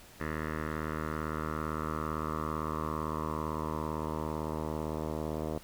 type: tone with low-pass filter sweep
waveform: 10% pulse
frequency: 77.78 Hz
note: D#2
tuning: in tune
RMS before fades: -35 dBFS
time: 0.2-5.58 s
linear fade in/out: 5 ms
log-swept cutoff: 1700 to 740 Hz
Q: 4.4
effects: pink hiss -54 dBFS RMS until 5.63 s